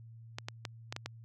clicks, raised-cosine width 0.2 ms, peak -20 dBFS, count 6, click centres 0.385 / 0.485 / 0.652 / 0.925 / 0.964 / 1.06 s, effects added 114 Hz sine -49 dBFS peak until 1.24 s

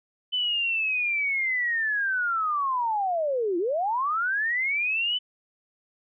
sine linear two-way sweep, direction down then up, 3030 to 329.6 to 3030 Hz, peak -23 dBFS, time 0.32-5.19 s, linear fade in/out 20 ms, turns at 3.58 s, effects none

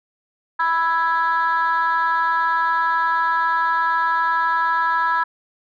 sine chord, E major, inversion second, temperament equal, 987.8 / 1318.5 / 1661.2 Hz, B5 / E6 / G#6, 0 / 0 / 0 cents, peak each -18 / -21 / -21 dBFS, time 0.59-5.24 s, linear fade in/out 10 ms, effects tanh soft clip ceiling -11 dBFS

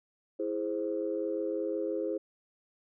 sine chord, E augmented, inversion none, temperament equal, 329.6 / 415.3 / 523.3 Hz, E4 / G#4 / B#4, 0 / 0 / 0 cents, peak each -34 dBFS, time 0.39-2.18 s, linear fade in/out 10 ms, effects tanh soft clip ceiling -20 dBFS

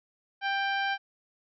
harmonic tone with a mistuned harmonic, 789 Hz, G5, 11 cents sharp, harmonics 1 / 2 / 3 / 4 / 5 / 6 / 7, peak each -30 / -30 / -37 / -38 / -45 / -47 / -50 dBFS, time 0.41-0.98 s, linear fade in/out 50 ms, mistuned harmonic 4, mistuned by -22 cents, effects none

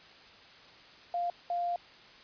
sine tone bursts at uneven times, 698.5 Hz, F5, in tune, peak -29 dBFS, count 2, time 1.14-1.3 / 1.5-1.76 s, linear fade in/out 2 ms, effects white hiss -54 dBFS RMS until 2.23 s + resampled to 11025 Hz

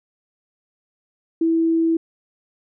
sine tone, 328.2 Hz, E4, 8 cents flat, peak -15 dBFS, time 1.41-1.97 s, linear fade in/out 5 ms, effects none

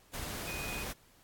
sine tone in noise, 2489 Hz, D#7, in tune, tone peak -41 dBFS, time 0.47-0.84 s, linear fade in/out 10 ms, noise pink, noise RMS -40 dBFS, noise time 0.13-0.93 s, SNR -4 dB, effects pink hiss -63 dBFS RMS until 1.23 s + AAC 64 kbps

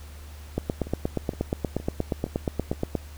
two click trains, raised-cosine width 2 ms, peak -11 / -24 dBFS, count 21 / 5, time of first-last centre 0.58-2.952 / 0.87-2.73 s, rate 8.43 / 2.15 Hz, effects added 74 Hz sine -40 dBFS peak until 3.17 s + pink hiss -50 dBFS RMS until 3.17 s

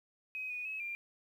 sine tone with pitch steps, 2527 / 2471 / 2570 / 2386 Hz, D#7 / D#7 / E7 / D7, +26 / -13 / -45 / +27 cents, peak -37 dBFS, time 0.35-0.95 s, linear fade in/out 0 ms, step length 150 ms, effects 11-bit

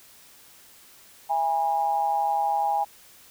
sine tone with amplitude modulation, 817 Hz, G#5, 29 cents flat, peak -18 dBFS, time 1.29-2.85 s, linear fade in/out 20 ms, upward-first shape sine, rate 152 Hz, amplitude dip 70%, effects white hiss -52 dBFS RMS until 3.3 s

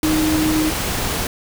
sine tone in noise, 311.1 Hz, D#4, in tune, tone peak -16 dBFS, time 0.03-0.7 s, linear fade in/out 2 ms, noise pink, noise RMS -22 dBFS, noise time 0.03-1.27 s, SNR +3 dB, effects none

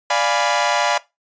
sawtooth chord, D diminished seventh, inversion none, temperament equal, 587.3 / 698.5 / 830.6 / 987.8 Hz, D5 / F5 / Ab5 / Cb6, 0 / 0 / 0 / 0 cents, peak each -18 dBFS, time 0.1-0.98 s, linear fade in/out 5 ms, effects noise-tail reverb RT60 0.2 s tail -18 dB re dry + resampled to 16000 Hz

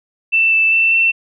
sine tone with pitch steps, 2667 / 2645 / 2673 / 2691 Hz, E7 / E7 / E7 / E7, +20 / +5 / +23 / +35 cents, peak -10 dBFS, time 0.32-1.12 s, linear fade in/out 20 ms, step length 200 ms, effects none

